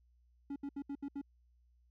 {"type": "tone bursts", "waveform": "triangle", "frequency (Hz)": 280.8, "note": "C#4", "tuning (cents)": 22, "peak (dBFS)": -36, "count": 6, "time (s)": [0.5, 1.215], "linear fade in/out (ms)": 5, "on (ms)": 60, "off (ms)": 71, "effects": ["added 60 Hz sine -66 dBFS peak until 1.9 s"]}